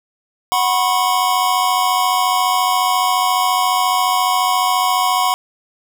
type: chord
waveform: square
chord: F# suspended fourth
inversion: none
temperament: equal with one note detuned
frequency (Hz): 740 / 987.8 / 1082.2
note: F#5 / B5 / C#6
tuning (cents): 0 / 0 / -42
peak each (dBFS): -19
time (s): 0.52-5.34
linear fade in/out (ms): 0
effects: none